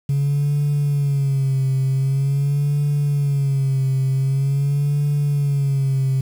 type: tone with vibrato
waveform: sine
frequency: 139.1 Hz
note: C#3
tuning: 6 cents sharp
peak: -14 dBFS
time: 0.09-6.21 s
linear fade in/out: 5 ms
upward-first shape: sine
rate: 0.45 Hz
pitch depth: 74 cents each way
effects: tanh soft clip ceiling -14 dBFS + 7-bit

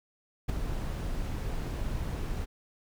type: noise with ADSR envelope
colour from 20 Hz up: brown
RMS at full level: -25 dBFS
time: 0.48-2.46 s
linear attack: 17 ms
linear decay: 5 ms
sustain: -8 dB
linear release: 27 ms
effects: none

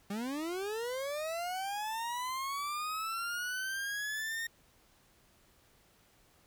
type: linear sweep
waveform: 40% pulse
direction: up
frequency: 193.8 to 1849 Hz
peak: -34 dBFS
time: 0.1-4.47 s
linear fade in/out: 5 ms
effects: pink hiss -66 dBFS RMS until 6.46 s

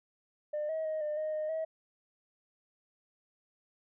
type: tone with pitch steps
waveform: sine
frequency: 600 / 637 / 626 / 602 / 620 / 616 / 640 Hz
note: D5 / D#5 / D#5 / D5 / D#5 / D#5 / D#5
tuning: +37 / +41 / +10 / +43 / -6 / -17 / +49 cents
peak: -30 dBFS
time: 0.53-1.65 s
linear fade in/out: 10 ms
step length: 160 ms
effects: tanh soft clip ceiling -29 dBFS

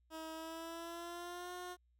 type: tone with pitch glide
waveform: 15% pulse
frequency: 319.7 to 358.9 Hz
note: D#4 to F4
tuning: +47 to +47 cents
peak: -38 dBFS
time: 0.1-1.77 s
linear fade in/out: 50 ms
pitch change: +200 cents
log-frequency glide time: 0.33-1.53 s
effects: added 60 Hz sine -70 dBFS peak until 1.99 s

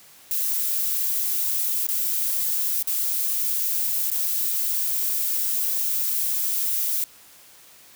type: noise with dropouts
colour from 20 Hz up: violet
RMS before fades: -24 dBFS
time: 0.31-7.04 s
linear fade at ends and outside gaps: 1 ms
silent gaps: 1.867-1.887 / 2.826-2.873 / 4.102-4.115 s
effects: white hiss -50 dBFS RMS until 7.95 s + high-pass 60 Hz 12 dB/octave

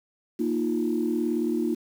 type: chord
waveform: sine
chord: Bb suspended fourth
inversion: none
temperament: just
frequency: 233.1 / 310.8 / 349.6 Hz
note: Bb3 / Eb4 / F4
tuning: 0 / -2 / +2 cents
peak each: -27 / -27 / -27 dBFS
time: 0.39-1.75 s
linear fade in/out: 10 ms
effects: tanh soft clip ceiling -14 dBFS + 8-bit

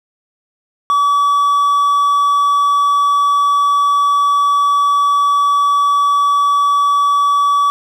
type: tone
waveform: triangle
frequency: 1144 Hz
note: D6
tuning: 46 cents flat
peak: -8 dBFS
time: 0.9-7.7 s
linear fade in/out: 0 ms
effects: none

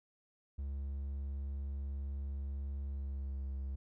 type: tone with pitch glide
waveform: triangle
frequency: 69.3 to 67.44 Hz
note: C#2 to C#2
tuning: 0 to -47 cents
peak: -35 dBFS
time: 0.58-3.76 s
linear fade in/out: 10 ms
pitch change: -47 cents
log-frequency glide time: 2.86-3.49 s
effects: none

